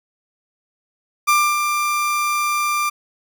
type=tone with ADSR envelope; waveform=30% pulse; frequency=1188 Hz; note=D6; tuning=20 cents sharp; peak=-9 dBFS; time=1.27-2.9 s; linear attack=19 ms; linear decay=270 ms; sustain=-6 dB; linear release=14 ms; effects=none